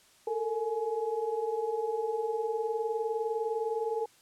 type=tone cluster; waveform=sine; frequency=435.7 / 455.4 / 843 Hz; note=A4 / A#4 / G#5; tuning=-17 / -40 / +26 cents; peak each=-35 / -31 / -36 dBFS; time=0.27-4.06 s; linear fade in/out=5 ms; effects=white hiss -61 dBFS RMS until 4.21 s + low-pass 10000 Hz 12 dB/octave